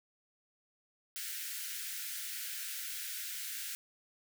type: high-pass noise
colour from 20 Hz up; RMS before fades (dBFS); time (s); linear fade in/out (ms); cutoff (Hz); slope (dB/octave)
white; -41; 1.16-3.75; 0; 1400; 96
effects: none